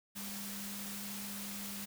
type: tone in noise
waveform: sine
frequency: 201.5 Hz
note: G3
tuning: 48 cents sharp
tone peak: -45 dBFS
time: 0.15-1.86 s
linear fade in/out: 20 ms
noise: white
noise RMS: -44 dBFS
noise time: 0.15-1.86 s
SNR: -4 dB
effects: none